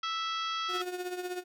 harmonic tone, 658 Hz, E5, 3 cents flat, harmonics 2 / 3 / 4 / 5 / 6 / 7 / 8 / 9, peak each -33 / -44 / -44 / -37 / -48 / -46 / -48 / -52 dBFS, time 0.03-0.82 s, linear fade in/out 5 ms
35% pulse tone with tremolo, 361 Hz, F#4, 43 cents flat, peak -30 dBFS, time 0.68-1.44 s, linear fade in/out 50 ms, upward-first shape triangle, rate 16 Hz, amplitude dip 70%
effects none

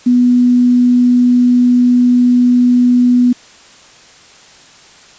sine tone with quantisation, 246.1 Hz, B3, 6 cents flat, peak -6 dBFS, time 0.06-3.33 s, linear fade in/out 10 ms, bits 6, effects white hiss -41 dBFS RMS until 5.18 s + resampled to 16000 Hz

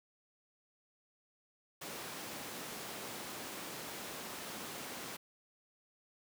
pink high-pass noise, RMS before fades -45 dBFS, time 1.81-5.17 s, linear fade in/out 10 ms, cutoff 210 Hz, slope 12 dB/octave, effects none

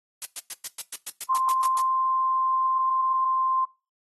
blue noise bursts, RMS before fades -30 dBFS, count 12, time 0.22-1.802 s, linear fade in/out 0 ms, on 31 ms, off 110 ms
sine tone, 1046.5 Hz, C6, in tune, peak -21 dBFS, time 1.29-3.65 s, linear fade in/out 10 ms
effects noise-tail reverb RT60 0.3 s tail -21 dB re dry + AAC 32 kbps

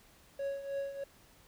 triangle tone with tremolo, 554.4 Hz, C#5, in tune, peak -30 dBFS, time 0.39-1.04 s, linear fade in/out 5 ms, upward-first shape triangle, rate 3.2 Hz, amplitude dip 75%, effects pink hiss -62 dBFS RMS until 1.47 s

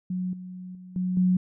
sine tone with level steps, 182.9 Hz, F#3, 20 cents flat, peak -26 / -36 / -41 / -24 / -18 dBFS, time 0.1-1.37 s, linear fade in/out 5 ms, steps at 0.33 / 0.75 / 0.96 / 1.17 s, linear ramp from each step 2 ms, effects none

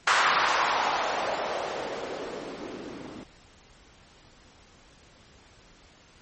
violet noise with low-pass filter sweep, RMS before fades -28 dBFS, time 0.07-3.24 s, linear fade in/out 5 ms, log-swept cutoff 1300 to 250 Hz, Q 2, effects pink hiss -55 dBFS RMS until 6.21 s + MP3 32 kbps

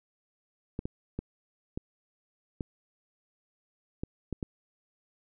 clicks, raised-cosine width 3 ms, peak -20 dBFS, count 8, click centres 0.791 / 0.855 / 1.19 / 1.775 / 2.608 / 4.035 / 4.327 / 4.428 s, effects none

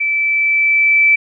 sine tone with level ramp, 2319 Hz, D7, 22 cents flat, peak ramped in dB -14 to -7 dBFS, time 0-1.16 s, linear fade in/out 10 ms, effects none

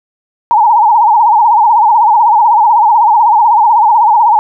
sine tone with vibrato, 891 Hz, A5, 22 cents sharp, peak -4 dBFS, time 0.51-4.39 s, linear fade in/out 0 ms, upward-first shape sine, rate 16 Hz, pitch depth 130 cents each way, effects none

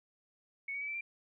sine tone with pitch steps, 2217 / 2253 / 2290 / 2327 / 2365 Hz, C#7 / C#7 / D7 / D7 / D7, 0 / +28 / -44 / -17 / +12 cents, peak -36 dBFS, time 0.68-1.01 s, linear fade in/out 5 ms, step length 66 ms, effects none

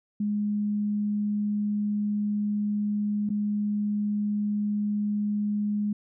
sine tone with dropouts, 207.7 Hz, G#3, in tune, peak -24 dBFS, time 0.2-5.93 s, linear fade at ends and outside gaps 5 ms, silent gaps 3.292-3.301 s, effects none

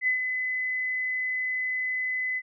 sine tone with ADSR envelope, 2017 Hz, B6, 36 cents sharp, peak -20 dBFS, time 0.01-2.42 s, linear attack 62 ms, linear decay 110 ms, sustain -6 dB, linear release 49 ms, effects none

